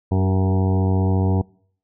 harmonic tone with a mistuned harmonic, 94.6 Hz, F#2, 39 cents sharp, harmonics 1 / 2 / 3 / 4 / 5 / 7 / 8 / 9 / 10, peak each -17 / -23 / -27 / -29 / -31 / -34 / -35 / -36 / -37 dBFS, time 0.11-1.42 s, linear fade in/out 10 ms, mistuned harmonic 4, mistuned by +17 cents, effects noise-tail reverb RT60 0.6 s tail -26 dB re dry

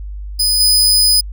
sawtooth tone with level steps, 4999 Hz, D#8, 7 cents sharp, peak -9 / -6 dBFS, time 0.39-1.21 s, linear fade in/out 10 ms, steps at 0.6 s, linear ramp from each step 5 ms, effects added 50 Hz sine -24 dBFS peak until 1.32 s

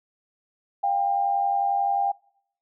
sine tone pair together, 705 / 796.2 Hz, F5 / G5, +16 / +27 cents, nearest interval major second, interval 211 cents, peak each -28 / -21 dBFS, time 0.83-2.12 s, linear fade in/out 10 ms, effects noise-tail reverb RT60 0.7 s tail -25 dB re dry

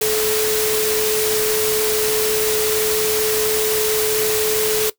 sine tone in noise, 431.7 Hz, A4, 33 cents flat, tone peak -18 dBFS, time 0.01-4.9 s, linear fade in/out 5 ms, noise white, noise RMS -21 dBFS, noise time 0.01-4.9 s, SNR 0 dB, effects noise-tail reverb RT60 0.1 s tail -18 dB re dry

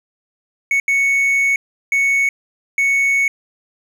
triangle tone bursts at uneven times, 2217 Hz, C#7, in tune, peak -11 dBFS, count 4, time 0.71-0.8 / 0.88-1.56 / 1.92-2.29 / 2.78-3.28 s, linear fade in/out 2 ms, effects none

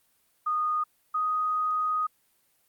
sine tone pair in turn, 1232 / 1247.8 Hz, D#6 / D#6, -17 / +5 cents, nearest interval unison, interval 22 cents, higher second, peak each -24 dBFS, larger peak neither, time 0.46-0.84 / 1.14-2.07 s, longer second, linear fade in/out 10 ms, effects white hiss -68 dBFS RMS until 2.68 s + Opus 32 kbps

